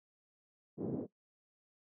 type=band-pass noise; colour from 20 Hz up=white; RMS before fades=-38 dBFS; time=0.77-1.07 s; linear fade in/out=50 ms; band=140 to 400 Hz; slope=24 dB/octave; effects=noise-tail reverb RT60 0.1 s tail -18 dB re dry